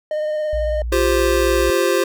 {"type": "tone with vibrato", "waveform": "triangle", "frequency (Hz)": 611, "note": "D#5", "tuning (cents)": -32, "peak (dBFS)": -17, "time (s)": [0.11, 0.82], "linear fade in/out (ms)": 2, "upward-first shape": "sine", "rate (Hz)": 18, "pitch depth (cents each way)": 17}
{"type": "tone", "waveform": "sine", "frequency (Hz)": 58.8, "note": "A#1", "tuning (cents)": 16, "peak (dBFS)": -21, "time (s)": [0.53, 1.7], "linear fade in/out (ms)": 0}
{"type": "chord", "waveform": "square", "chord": "F suspended second", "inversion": "none", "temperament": "just", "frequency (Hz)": [349.2, 392.9, 523.8], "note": ["F4", "G4", "C5"], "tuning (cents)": [0, 4, 2], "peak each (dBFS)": -20, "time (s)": [0.92, 2.04], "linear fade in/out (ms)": 5}
{"effects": []}